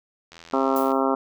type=click train; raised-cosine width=0.2 ms; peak=-26 dBFS; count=51; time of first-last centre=0.32-0.918 s; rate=83.6 Hz
type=harmonic tone; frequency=134.3 Hz; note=C3; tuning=46 cents sharp; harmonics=2 / 3 / 4 / 5 / 6 / 7 / 8 / 9 / 10; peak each=-24 / -26 / -27 / -28 / -29 / -29 / -30 / -31 / -31 dBFS; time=0.53-1.15 s; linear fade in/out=5 ms
type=noise with exponential decay; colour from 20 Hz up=violet; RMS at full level=-31 dBFS; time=0.76-1.05 s; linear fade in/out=2 ms; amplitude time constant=63 ms
effects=none